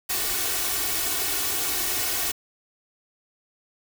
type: noise with comb filter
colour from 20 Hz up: white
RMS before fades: -26 dBFS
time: 0.09-2.32 s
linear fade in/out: 10 ms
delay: 2.7 ms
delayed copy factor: +0.85
effects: none